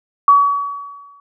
sine tone with exponential decay, 1134 Hz, C#6, 39 cents sharp, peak -4 dBFS, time 0.28-1.2 s, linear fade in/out 2 ms, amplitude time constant 200 ms, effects none

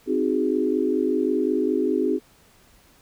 sine chord, Ab dominant seventh, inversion first, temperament equal, 261.6 / 311.1 / 370 / 415.3 Hz, C4 / Eb4 / Gb4 / Ab4, 0 / 0 / 0 / 0 cents, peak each -25 dBFS, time 0.06-2.2 s, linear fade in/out 50 ms, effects pink hiss -56 dBFS RMS until 3.01 s

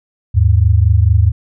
sine tone pair together, 79.31 / 103.83 Hz, D#2 / G#2, +34 / 0 cents, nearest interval perfect fourth, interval 466 cents, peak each -10 dBFS, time 0.34-1.32 s, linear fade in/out 20 ms, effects none

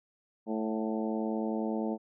harmonic tone with a mistuned harmonic, 110.2 Hz, A2, 3 cents sharp, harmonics 2 / 3 / 4 / 5 / 6 / 7 / 8, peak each -32 / -36 / -38 / -40 / -42 / -43 / -44 dBFS, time 0.46-1.98 s, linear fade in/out 50 ms, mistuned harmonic 7, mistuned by -40 cents, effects none

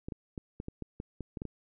clicks, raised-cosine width 3 ms, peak -25 dBFS, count 11, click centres 0.085 / 0.122 / 0.378 / 0.601 / 0.684 / 0.823 / 1.001 / 1.207 / 1.372 / 1.419 / 1.453 s, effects none

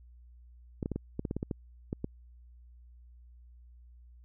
clicks, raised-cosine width 3 ms, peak -20 dBFS, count 12, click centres 0.828 / 0.859 / 0.917 / 0.96 / 1.194 / 1.252 / 1.311 / 1.366 / 1.429 / 1.512 / 1.929 / 2.044 s, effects added 60 Hz sine -52 dBFS peak until 4.24 s

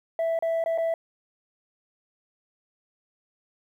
sine tone with dropouts, 659.3 Hz, E5, in tune, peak -20 dBFS, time 0.19-0.94 s, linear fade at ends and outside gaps 2 ms, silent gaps 0.39-0.424 / 0.64-0.66 / 0.777-0.783 s, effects tanh soft clip ceiling -22 dBFS + 10-bit

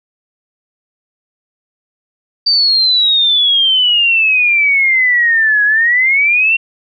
sine exponential two-way sweep, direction down then up, 4655 to 1661.2 to 2748 Hz, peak -8 dBFS, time 2.46-6.57 s, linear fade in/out 10 ms, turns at 5.64 s, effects none

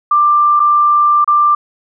sine tone with dropouts, 1184 Hz, D6, 14 cents sharp, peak -7 dBFS, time 0.11-1.55 s, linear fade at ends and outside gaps 5 ms, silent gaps 0.596-0.6 / 1.245-1.276 s, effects none

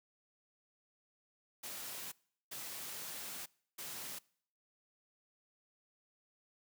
white noise bursts at uneven times, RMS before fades -45 dBFS, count 3, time 1.63-2.12 / 2.51-3.46 / 3.78-4.19 s, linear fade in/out 10 ms, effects noise-tail reverb RT60 0.6 s tail -24 dB re dry + high-pass 100 Hz 12 dB/octave

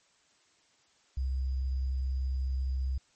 sine tone with sample-and-hold, 65.5 Hz, C2, 2 cents sharp, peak -28 dBFS, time 1.17-2.98 s, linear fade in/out 5 ms, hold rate 4900 Hz, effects white hiss -67 dBFS RMS until 3.15 s + MP3 32 kbps

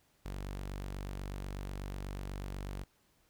sawtooth tone, 48.15 Hz, G1, 30 cents flat, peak -35 dBFS, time 0.25-2.84 s, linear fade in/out 10 ms, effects pink hiss -71 dBFS RMS until 3.29 s

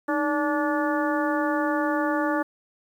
harmonic tone with a mistuned harmonic, 290 Hz, D4, 22 cents flat, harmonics 1 / 2 / 3 / 4 / 5 / 6, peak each -25 / -28 / -30 / -31 / -32 / -33 dBFS, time 0.08-2.43 s, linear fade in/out 10 ms, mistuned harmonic 1, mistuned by +100 cents, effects 9-bit

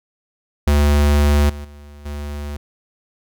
square tone with level steps, 72.9 Hz, D2, 12 cents flat, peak -12 / -29 / -38 / -26 dBFS, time 0.67-2.57 s, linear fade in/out 5 ms, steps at 1.49 / 1.64 / 2.05 s, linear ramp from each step 10 ms, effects none

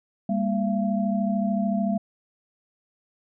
sine tone cluster, 201.9 / 235.4 / 679 Hz, G#3 / A#3 / F5, -49 / +17 / -49 cents, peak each -23 / -28 / -29 dBFS, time 0.29-1.98 s, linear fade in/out 5 ms, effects none

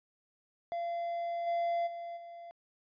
triangle tone with level steps, 685 Hz, F5, 34 cents flat, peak -31 / -27 / -37 / -43 dBFS, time 0.72-2.51 s, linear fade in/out 0 ms, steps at 1.46 / 1.86 / 2.16 s, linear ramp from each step 20 ms, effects resampled to 11025 Hz

